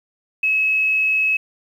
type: tone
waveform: sine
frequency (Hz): 2575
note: E7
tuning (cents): -41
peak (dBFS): -15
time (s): 0.43-1.37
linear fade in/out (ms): 5
effects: 8-bit